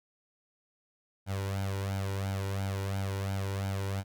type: tone with flanger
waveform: sawtooth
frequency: 97.7 Hz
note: G2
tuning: 5 cents flat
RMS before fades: -33 dBFS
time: 1.26-4.04 s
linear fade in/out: 50 ms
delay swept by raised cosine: 1.3 to 2.13 ms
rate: 2.9 Hz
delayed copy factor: +0.7
effects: none